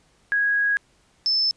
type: tone pair in turn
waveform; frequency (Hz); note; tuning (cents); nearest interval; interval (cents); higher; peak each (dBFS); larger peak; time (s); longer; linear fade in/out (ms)
sine; 1653 / 5265; G#6 / E8; -9 / -3; octave + minor sixth; 2006; second; -18; neither; 0.32-0.77 / 1.26-1.51; first; 0
effects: pink hiss -61 dBFS RMS until 1.56 s + resampled to 22050 Hz